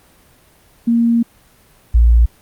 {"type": "tone pair in turn", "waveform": "sine", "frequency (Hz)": [233.1, 58.01], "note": ["A#3", "A#1"], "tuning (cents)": [0, -8], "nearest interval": "2 octaves", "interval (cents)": 2408, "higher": "first", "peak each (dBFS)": [-10, -6], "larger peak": "second", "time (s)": [[0.87, 1.23], [1.94, 2.26]], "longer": "first", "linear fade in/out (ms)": 10, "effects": ["pink hiss -50 dBFS RMS until 2.41 s", "Opus 32 kbps"]}